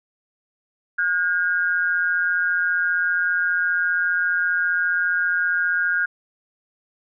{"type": "tone pair together", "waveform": "sine", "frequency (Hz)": [1439.1, 1614], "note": ["F#6", "G#6"], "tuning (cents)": [-48, -50], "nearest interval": "major second", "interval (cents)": 198, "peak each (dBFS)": -21, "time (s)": [0.98, 6.06], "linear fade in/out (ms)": 10, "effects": []}